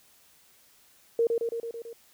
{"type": "tone with echo", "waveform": "sine", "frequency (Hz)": 463.3, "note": "A#4", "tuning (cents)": -11, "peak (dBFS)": -20, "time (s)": [1.19, 1.27], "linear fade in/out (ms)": 2, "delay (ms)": 110, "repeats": 6, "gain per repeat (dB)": -3, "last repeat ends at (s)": 1.93, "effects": ["white hiss -60 dBFS RMS until 2.13 s"]}